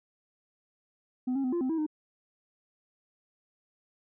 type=tone with pitch steps; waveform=sine; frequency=252.9 / 272.1 / 254.1 / 345.8 / 258.8 / 324.1 / 306.8 Hz; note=B3 / C#4 / B3 / F4 / C4 / E4 / D#4; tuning=+41 / -32 / +49 / -17 / -19 / -29 / -24 cents; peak=-24 dBFS; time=1.27-1.865 s; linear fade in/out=10 ms; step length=85 ms; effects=tanh soft clip ceiling -26 dBFS